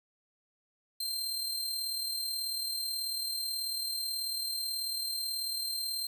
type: tone with amplitude modulation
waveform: sawtooth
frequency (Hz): 4155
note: C8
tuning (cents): -13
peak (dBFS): -28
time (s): 1-6.07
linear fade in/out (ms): 5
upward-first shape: sine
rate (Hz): 38.3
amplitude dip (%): 40
effects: 10-bit